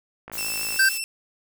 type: click train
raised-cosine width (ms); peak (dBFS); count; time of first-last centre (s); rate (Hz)
0.5; -23; 27; 0.28-0.761; 54
type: noise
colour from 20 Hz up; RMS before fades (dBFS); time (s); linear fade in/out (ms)
blue; -33; 0.32-0.99; 20
type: tone with vibrato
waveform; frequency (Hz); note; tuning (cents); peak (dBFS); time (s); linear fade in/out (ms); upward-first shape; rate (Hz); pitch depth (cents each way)
15% pulse; 2665; E7; +18; -20; 0.38-1.04; 0; square; 13; 18
type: tone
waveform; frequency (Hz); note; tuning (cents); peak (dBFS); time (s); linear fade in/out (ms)
square; 1564; G6; -4; -16; 0.79-0.89; 5
effects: none